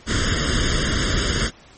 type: noise with comb filter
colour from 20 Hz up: pink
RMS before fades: -20 dBFS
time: 0.06-1.51 s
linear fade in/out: 50 ms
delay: 0.6 ms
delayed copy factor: +0.9
effects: pink hiss -48 dBFS RMS until 1.77 s + MP3 32 kbps